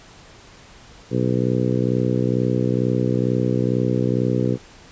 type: harmonic tone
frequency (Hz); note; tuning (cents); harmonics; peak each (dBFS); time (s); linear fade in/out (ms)
62.2; B1; +13; 2 / 3 / 4 / 5 / 6 / 7 / 8; -22 / -24 / -25 / -26 / -27 / -27 / -28; 1.1-4.58; 50
effects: pink hiss -46 dBFS RMS until 4.91 s + resampled to 16000 Hz